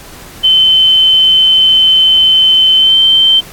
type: tone with pitch glide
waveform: sine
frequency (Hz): 3067 to 3110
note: G7 to G7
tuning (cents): -38 to -14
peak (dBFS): -4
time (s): 0.43-3.41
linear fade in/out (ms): 20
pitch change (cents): +24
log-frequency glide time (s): 2.77-2.99
effects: pink hiss -33 dBFS RMS until 3.52 s + AAC 64 kbps